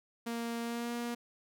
sawtooth tone with pitch glide, 233.1 to 237.9 Hz, A#3 to A#3, 0 to +35 cents, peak -31 dBFS, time 0.26-1.15 s, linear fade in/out 10 ms, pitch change +35 cents, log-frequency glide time 0.61-0.93 s, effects none

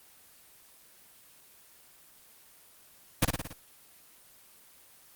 pink noise with echo, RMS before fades -22 dBFS, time 3.22-3.25 s, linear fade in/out 5 ms, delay 56 ms, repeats 5, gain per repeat -4 dB, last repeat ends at 3.53 s, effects white hiss -57 dBFS RMS until 5.15 s + Opus 24 kbps

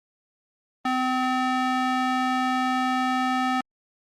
square tone with band-pass filter, 256.5 Hz, C4, 34 cents flat, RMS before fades -24 dBFS, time 0.85-3.61 s, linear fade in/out 5 ms, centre 1200 Hz, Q 0.83, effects Opus 32 kbps

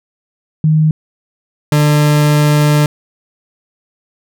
sine / 40% pulse tone pair in turn, 155.8 / 148.77 Hz, D#3 / D3, +3 / +23 cents, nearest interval minor second, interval 80 cents, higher first, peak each -7 dBFS, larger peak neither, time 0.64-0.91 / 1.72-2.86 s, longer second, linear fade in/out 2 ms, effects none

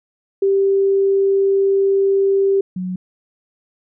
sine tone pair in turn, 392 / 183.51 Hz, G4 / F#3, 0 / -14 cents, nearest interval octave + minor second, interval 1314 cents, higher first, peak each -12 / -21 dBFS, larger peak first, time 0.42-2.61 / 2.76-2.96 s, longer first, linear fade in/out 5 ms, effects none

